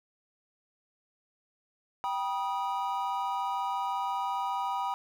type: chord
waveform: triangle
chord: G augmented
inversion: none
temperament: equal with one note detuned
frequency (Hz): 784 / 969.7 / 1244.5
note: G5 / B5 / D#6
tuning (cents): 0 / -32 / 0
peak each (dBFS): -32 / -30 / -35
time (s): 2.04-4.94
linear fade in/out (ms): 0
effects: 10-bit